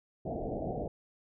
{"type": "low-pass noise", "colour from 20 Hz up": "white", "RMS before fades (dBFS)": -36, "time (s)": [0.25, 0.88], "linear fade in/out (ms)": 5, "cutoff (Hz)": 750, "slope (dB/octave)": 96, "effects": []}